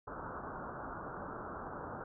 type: low-pass noise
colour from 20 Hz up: white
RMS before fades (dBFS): -44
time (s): 0.07-2.04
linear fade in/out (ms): 5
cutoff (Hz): 1500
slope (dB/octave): 96
effects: none